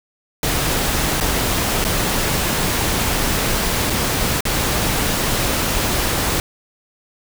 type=noise with dropouts; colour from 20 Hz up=pink; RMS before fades=-19 dBFS; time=0.43-6.4 s; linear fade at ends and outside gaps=1 ms; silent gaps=1.202-1.209 / 1.842-1.849 / 3.899-3.903 / 4.407-4.453 s; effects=none